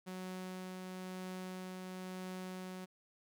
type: tone with tremolo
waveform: sawtooth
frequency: 185 Hz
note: F#3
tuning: in tune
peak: -38 dBFS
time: 0.06-2.86 s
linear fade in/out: 20 ms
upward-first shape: triangle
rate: 1 Hz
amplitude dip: 25%
effects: none